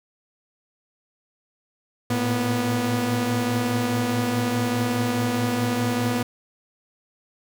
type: tone cluster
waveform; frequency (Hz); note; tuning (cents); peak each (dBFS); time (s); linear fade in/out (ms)
sawtooth; 112 / 116.8 / 244.8; A2 / A#2 / B3; +31 / +4 / -15; -23 / -28 / -19; 2.1-6.23; 5
effects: none